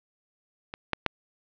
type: clicks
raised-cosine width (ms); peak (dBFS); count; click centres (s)
0.3; -19 / -8 / -6; 3; 0.739 / 0.933 / 1.063
effects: low-pass 4000 Hz 12 dB/octave